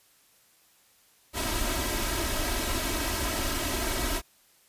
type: noise with comb filter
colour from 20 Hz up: pink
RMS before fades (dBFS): -29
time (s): 1.33-4.22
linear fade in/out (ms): 50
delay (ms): 3.1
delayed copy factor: +0.75
effects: white hiss -62 dBFS RMS until 4.68 s + resampled to 32000 Hz